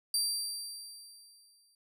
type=tone with exponential decay; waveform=25% pulse; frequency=4699 Hz; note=D8; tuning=in tune; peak=-22 dBFS; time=0.14-1.75 s; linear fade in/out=2 ms; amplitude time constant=350 ms; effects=none